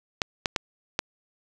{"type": "clicks", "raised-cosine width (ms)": 0.2, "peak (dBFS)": -6, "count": 4, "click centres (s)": [0.218, 0.458, 0.562, 0.991], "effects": []}